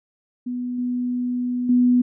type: tone with level steps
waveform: sine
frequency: 246.9 Hz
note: B3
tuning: in tune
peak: -24 / -21 / -13 dBFS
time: 0.46-2.02 s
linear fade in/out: 10 ms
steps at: 0.78 / 1.69 s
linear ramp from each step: 5 ms
effects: none